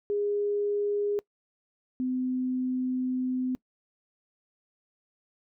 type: tone pair in turn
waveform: sine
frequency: 410.4 / 255.1 Hz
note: G#4 / C4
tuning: -21 / -44 cents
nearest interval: minor sixth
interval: 823 cents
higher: first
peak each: -25 / -26 dBFS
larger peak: first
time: 0.1-1.19 / 2-3.55 s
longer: second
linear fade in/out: 0 ms
effects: noise-tail reverb RT60 0.1 s tail -23 dB re dry